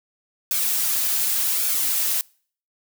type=noise with flanger; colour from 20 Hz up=blue; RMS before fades=-22 dBFS; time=0.51-2.21 s; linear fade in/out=0 ms; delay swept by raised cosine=1 to 4.4 ms; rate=0.87 Hz; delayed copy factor=-0.5; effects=noise-tail reverb RT60 0.5 s tail -26 dB re dry